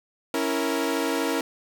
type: chord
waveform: sawtooth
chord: A# diminished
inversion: first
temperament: equal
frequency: 277.2 / 329.6 / 466.2 Hz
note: C#4 / E4 / A#4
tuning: 0 / 0 / 0 cents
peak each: -24 dBFS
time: 0.34-1.41 s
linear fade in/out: 2 ms
effects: none